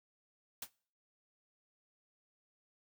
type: noise with exponential decay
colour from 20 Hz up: white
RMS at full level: -36 dBFS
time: 0.62-0.7 s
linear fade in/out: 5 ms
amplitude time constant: 16 ms
effects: noise-tail reverb RT60 0.5 s tail -24 dB re dry